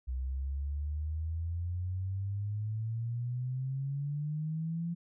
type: exponential sweep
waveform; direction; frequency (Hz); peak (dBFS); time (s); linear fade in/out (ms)
sine; up; 62.7 to 172.2; -32; 0.07-4.95; 20
effects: none